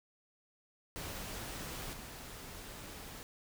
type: noise with level steps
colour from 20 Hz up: pink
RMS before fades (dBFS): -43 / -48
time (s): 0.96-3.23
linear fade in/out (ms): 0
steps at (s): 1.93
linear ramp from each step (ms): 2
effects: none